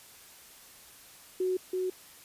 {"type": "tone with echo", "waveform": "sine", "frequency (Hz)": 370, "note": "F#4", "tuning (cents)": 0, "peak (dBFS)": -26, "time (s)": [1.4, 1.57], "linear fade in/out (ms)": 5, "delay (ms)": 330, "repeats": 1, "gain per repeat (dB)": -2, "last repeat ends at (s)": 1.9, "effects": ["white hiss -53 dBFS RMS until 2.24 s", "resampled to 32000 Hz"]}